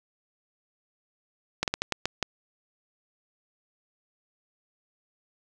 slowing click train, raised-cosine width 0.2 ms, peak -8 dBFS, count 7, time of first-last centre 1.63-2.227 s, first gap 48 ms, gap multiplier 1.29, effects none

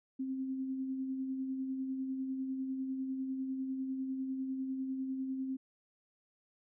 sine tone with tremolo, 264 Hz, C4, 16 cents sharp, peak -33 dBFS, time 0.19-5.57 s, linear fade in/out 10 ms, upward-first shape sine, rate 10 Hz, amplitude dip 35%, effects none

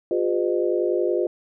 sine tone cluster, 355 / 405.7 / 503 / 609 Hz, F4 / G#4 / B4 / D#5, +28 / -41 / +32 / -37 cents, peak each -22 / -26 / -26 / -28 dBFS, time 0.11-1.27 s, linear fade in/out 2 ms, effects none

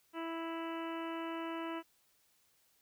harmonic tone, 329.6 Hz, E4, in tune, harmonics 1 / 2 / 3 / 4 / 5 / 6 / 7 / 8 / 9, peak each -40 / -46 / -45 / -48 / -53 / -54 / -57 / -54 / -54 dBFS, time 0.13-1.83 s, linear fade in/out 50 ms, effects white hiss -72 dBFS RMS until 2.81 s

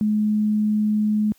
sine tone, 212.2 Hz, G#3, 38 cents sharp, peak -17 dBFS, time 0.01-1.32 s, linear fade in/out 0 ms, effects white hiss -59 dBFS RMS until 1.38 s + high-pass 60 Hz 12 dB/octave

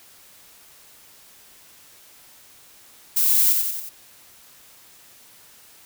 violet noise with echo, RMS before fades -19 dBFS, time 3.16-3.53 s, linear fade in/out 10 ms, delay 91 ms, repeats 4, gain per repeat -4 dB, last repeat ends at 3.894 s, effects white hiss -50 dBFS RMS until 5.85 s

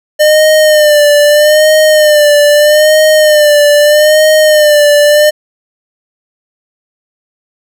square tone with vibrato, 603 Hz, D5, 46 cents sharp, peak -4 dBFS, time 0.19-5.31 s, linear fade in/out 20 ms, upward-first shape sine, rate 0.79 Hz, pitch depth 50 cents each way, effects none

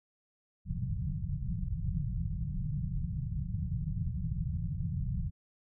white low-pass noise, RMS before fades -34 dBFS, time 0.65-5.31 s, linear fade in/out 50 ms, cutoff 180 Hz, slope 96 dB/octave, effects none

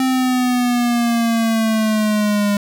square exponential sweep, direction down, 261.6 to 203 Hz, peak -15 dBFS, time 0-2.57 s, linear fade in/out 2 ms, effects none

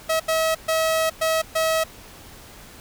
sawtooth tone bursts at uneven times, 643 Hz, E5, 43 cents flat, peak -15 dBFS, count 5, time 0.09-0.2 / 0.28-0.55 / 0.68-1.1 / 1.21-1.42 / 1.55-1.84 s, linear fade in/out 10 ms, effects pink hiss -44 dBFS RMS until 2.8 s

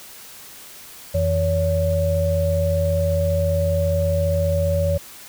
sine tone cluster, 87.2 / 162 / 565 Hz, F2 / E3 / C#5, -2 / -30 / +33 cents, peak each -20 / -26 / -20 dBFS, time 1.14-4.98 s, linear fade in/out 10 ms, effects white hiss -41 dBFS RMS until 5.28 s

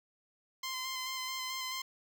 10% pulse tone with vibrato, 1039 Hz, C6, 12 cents flat, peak -28 dBFS, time 0.63-1.82 s, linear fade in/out 5 ms, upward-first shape square, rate 4.6 Hz, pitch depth 17 cents each way, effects none

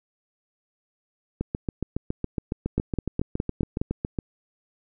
two click trains, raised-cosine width 3 ms, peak -13 / -11 dBFS, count 21 / 6, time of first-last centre 1.41-4.188 / 2.78-3.815 s, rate 7.2 / 4.83 Hz, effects none

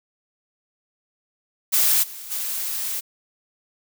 blue noise with level steps, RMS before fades -18 / -37 / -27 dBFS, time 1.72-3.01 s, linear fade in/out 20 ms, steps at 2.02 / 2.3 s, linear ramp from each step 20 ms, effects none

